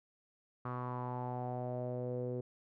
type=tone with low-pass filter sweep; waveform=sawtooth; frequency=124.3 Hz; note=B2; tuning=12 cents sharp; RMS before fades=-39 dBFS; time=0.65-2.41 s; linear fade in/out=5 ms; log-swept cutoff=1200 to 440 Hz; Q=5.1; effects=none